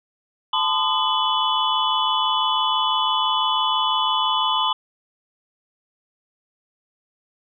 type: tone cluster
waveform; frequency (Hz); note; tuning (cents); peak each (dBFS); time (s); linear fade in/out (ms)
sine; 877 / 1023 / 1224 / 2998 / 3416; A5 / C6 / D#6 / F#7 / G#7; -6 / -39 / -29 / +22 / +48; -25 / -22 / -27 / -24 / -26; 0.53-4.73; 5
effects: none